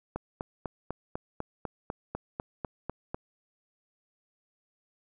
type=click train; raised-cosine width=1 ms; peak=-19 dBFS; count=13; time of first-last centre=0.16-3.145 s; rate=4.02 Hz; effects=none